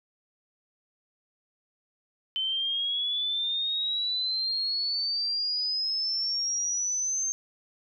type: exponential sweep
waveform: sine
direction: up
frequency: 3064 to 6360 Hz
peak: -26 dBFS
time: 2.36-7.32 s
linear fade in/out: 0 ms
effects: none